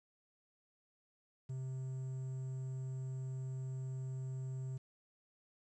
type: tone with quantisation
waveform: triangle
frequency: 130.81 Hz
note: C3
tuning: in tune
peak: -37 dBFS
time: 1.49-4.78 s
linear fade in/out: 10 ms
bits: 11
effects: resampled to 22050 Hz